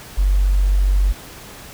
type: tone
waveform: sine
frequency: 47.53 Hz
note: F#1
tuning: 47 cents sharp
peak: -12 dBFS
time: 0.17-1.13 s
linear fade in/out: 20 ms
effects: pink hiss -38 dBFS RMS until 1.73 s